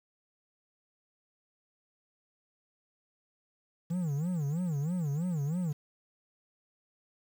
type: tone with vibrato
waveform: triangle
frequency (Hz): 160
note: D#3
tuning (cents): +49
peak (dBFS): -27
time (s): 3.9-5.73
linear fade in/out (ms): 10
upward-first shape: sine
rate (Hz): 3.1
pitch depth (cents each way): 240
effects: 9-bit